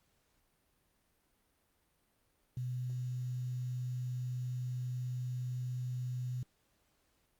sine tone with quantisation, 125.2 Hz, B2, 24 cents sharp, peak -35 dBFS, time 2.57-6.43 s, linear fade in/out 2 ms, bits 10, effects pink hiss -75 dBFS RMS until 7.39 s + Opus 48 kbps

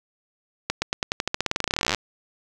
accelerating click train, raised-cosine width 0.2 ms, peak -5 dBFS, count 30, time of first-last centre 0.7-1.947 s, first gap 120 ms, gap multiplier 0.91, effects none

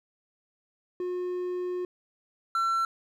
triangle tone pair in turn, 360 / 1350.2 Hz, F#4 / E6, -47 / +41 cents, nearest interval octave + major seventh, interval 2288 cents, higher second, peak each -27 / -22 dBFS, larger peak second, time 1-1.85 / 2.55-2.85 s, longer first, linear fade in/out 2 ms, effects none

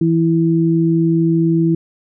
sine tone pair together, 164.81 / 329.6 Hz, E3 / E4, 0 / 0 cents, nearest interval octave, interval 1200 cents, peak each -14 dBFS, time 0.01-1.75 s, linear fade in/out 5 ms, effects none

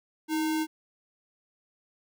sine tone with sample-and-hold, 315.8 Hz, D#4, 26 cents sharp, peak -25 dBFS, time 0.28-0.67 s, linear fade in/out 50 ms, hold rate 1225 Hz, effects none

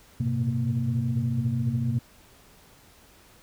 sine tone cluster, 100 / 113.5 / 117.5 / 127.7 / 231.6 Hz, G2 / A#2 / A#2 / C3 / A#3, +35 / -46 / +14 / -42 / -11 cents, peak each -33 / -33 / -34 / -25 / -29 dBFS, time 0.2-1.99 s, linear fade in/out 5 ms, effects tanh soft clip ceiling -15 dBFS + pink hiss -55 dBFS RMS until 3.42 s

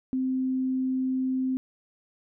sine tone, 259.8 Hz, C4, 12 cents flat, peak -24 dBFS, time 0.13-1.57 s, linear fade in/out 0 ms, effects none

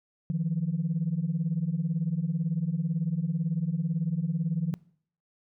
sine beating tone pair, 154.7 / 172.7 Hz, D#3 / F3, -10 / -19 cents, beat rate 18 Hz, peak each -28 dBFS, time 0.3-4.74 s, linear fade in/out 0 ms, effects noise-tail reverb RT60 0.6 s tail -24 dB re dry + tanh soft clip ceiling -19 dBFS

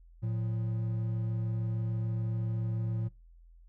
triangle tone pair together, 113 / 179.38 Hz, A2 / F3, +47 / +47 cents, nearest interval minor sixth, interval 800 cents, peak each -28 / -38 dBFS, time 0.22-3.09 s, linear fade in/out 20 ms, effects noise-tail reverb RT60 0.3 s tail -26 dB re dry + added 42 Hz sine -53 dBFS peak until 3.68 s

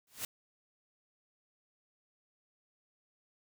white noise with exponential growth, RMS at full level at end -34 dBFS, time 0.07-0.25 s, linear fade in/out 2 ms, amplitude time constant 37 ms, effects none

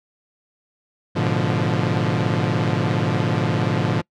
sawtooth chord, G# diminished seventh, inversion none, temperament equal with one note detuned, 106.44 / 123.47 / 146.83 / 174.61 Hz, G#2 / B2 / D3 / F3, +43 / 0 / 0 / 0 cents, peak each -20 dBFS, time 1.15-4.02 s, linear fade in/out 20 ms, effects noise-tail reverb RT60 0.1 s tail -26 dB re dry + low-pass 4000 Hz 12 dB/octave

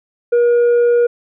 sine tone with tanh clipping, 477.8 Hz, A#4, 43 cents sharp, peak -10 dBFS, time 0.32-1.07 s, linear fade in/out 10 ms, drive 3 dB, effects none

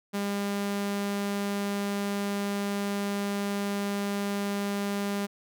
sawtooth tone, 201.4 Hz, G3, 47 cents sharp, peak -24 dBFS, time 0.13-5.27 s, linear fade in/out 20 ms, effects none

